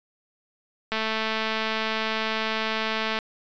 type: click train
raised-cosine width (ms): 0.3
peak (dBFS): -11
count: 500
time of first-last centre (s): 0.92-3.188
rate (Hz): 220
effects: resampled to 16000 Hz